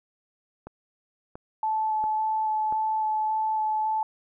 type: click train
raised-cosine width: 1 ms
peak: -25 dBFS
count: 4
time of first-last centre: 0.67-2.725 s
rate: 1.46 Hz
type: tone with vibrato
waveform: sine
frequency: 868 Hz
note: A5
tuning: 24 cents flat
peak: -23 dBFS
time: 1.63-4.03 s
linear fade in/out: 2 ms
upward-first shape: square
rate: 1.8 Hz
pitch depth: 8 cents each way
effects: none